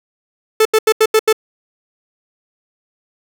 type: tone bursts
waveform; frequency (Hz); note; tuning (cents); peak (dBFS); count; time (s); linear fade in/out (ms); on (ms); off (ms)
45% pulse; 437.5; A4; -10; -8; 6; 0.6-1.328; 5; 53; 82
effects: none